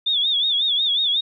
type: tone with vibrato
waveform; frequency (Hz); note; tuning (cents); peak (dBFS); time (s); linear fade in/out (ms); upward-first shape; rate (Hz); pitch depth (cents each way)
sine; 3520; A7; 0; -17; 0.06-1.21; 10; sine; 5.5; 110
effects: none